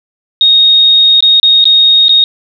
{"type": "tone with dropouts", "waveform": "sine", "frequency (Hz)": 3729, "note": "A#7", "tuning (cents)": 0, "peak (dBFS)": -3, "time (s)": [0.41, 2.24], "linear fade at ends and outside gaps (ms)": 1, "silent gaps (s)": [[1.206, 1.225], [1.399, 1.43], [1.642, 1.654], [2.083, 2.093]], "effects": []}